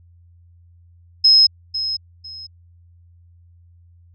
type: tone with echo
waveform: sine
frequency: 5140 Hz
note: E8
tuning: 45 cents flat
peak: -8 dBFS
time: 1.24-1.47 s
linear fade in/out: 10 ms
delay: 500 ms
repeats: 2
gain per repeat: -12 dB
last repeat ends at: 2.47 s
effects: added 86 Hz sine -47 dBFS peak until 4.14 s